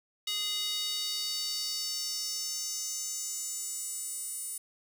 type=tone with high-pass filter sweep; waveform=square; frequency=415.3 Hz; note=G#4; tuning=in tune; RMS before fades=-35 dBFS; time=0.27-4.58 s; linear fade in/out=5 ms; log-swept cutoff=3400 to 9300 Hz; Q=3.7; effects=none